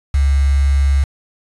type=tone with quantisation; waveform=sine; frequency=69.3 Hz; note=C#2; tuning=in tune; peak=-10 dBFS; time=0.14-1.04 s; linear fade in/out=5 ms; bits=5; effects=resampled to 24000 Hz